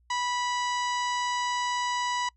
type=harmonic tone with a mistuned harmonic; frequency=982 Hz; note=B5; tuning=10 cents flat; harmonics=1 / 2 / 3 / 4 / 5 / 6 / 7 / 8; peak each=-28 / -34 / -38 / -40 / -42 / -44 / -45 / -46 dBFS; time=0.1-2.29 s; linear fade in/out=5 ms; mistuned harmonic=7; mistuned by=-29 cents; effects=noise-tail reverb RT60 0.1 s tail -26 dB re dry + added 60 Hz sine -61 dBFS peak until 2.36 s